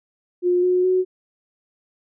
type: tone with pitch steps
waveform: sine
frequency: 356.8 / 363.2 / 369.8 Hz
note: F4 / F#4 / F#4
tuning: +37 / -32 / -1 cents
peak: -15 dBFS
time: 0.42-1.05 s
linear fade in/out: 50 ms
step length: 210 ms
effects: none